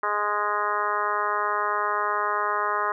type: harmonic tone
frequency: 207.7 Hz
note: G#3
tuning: in tune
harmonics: 2 / 3 / 4 / 5 / 6 / 7 / 8 / 9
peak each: -33 / -34 / -33 / -27 / -27 / -33 / -35 / -36 dBFS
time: 0.03-2.92 s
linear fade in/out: 2 ms
effects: none